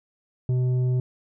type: tone with tanh clipping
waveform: sine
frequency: 126.3 Hz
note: B2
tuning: 39 cents sharp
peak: -21 dBFS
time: 0.49-1 s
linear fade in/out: 2 ms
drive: 7 dB
effects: none